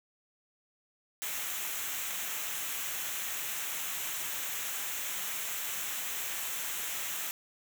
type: noise with comb filter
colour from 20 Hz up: white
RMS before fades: -36 dBFS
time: 1.22-7.31 s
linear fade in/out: 0 ms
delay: 0.21 ms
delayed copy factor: -0.6
effects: none